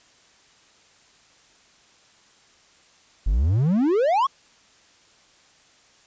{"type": "exponential sweep", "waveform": "triangle", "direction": "up", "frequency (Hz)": [41.59, 1152], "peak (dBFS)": -15, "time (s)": [3.26, 4.27], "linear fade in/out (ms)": 10, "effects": ["white hiss -56 dBFS RMS until 6.06 s", "resampled to 16000 Hz"]}